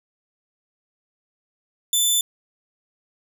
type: tone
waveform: 15% pulse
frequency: 3520 Hz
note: A7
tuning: in tune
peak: -10 dBFS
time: 1.93-2.21 s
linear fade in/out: 2 ms
effects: none